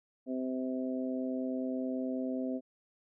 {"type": "harmonic tone", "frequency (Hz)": 129.3, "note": "C3", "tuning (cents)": -20, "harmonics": [2, 3, 4, 5], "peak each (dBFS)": [-33, -43, -41, -42], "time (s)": [0.26, 2.61], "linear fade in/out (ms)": 50, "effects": []}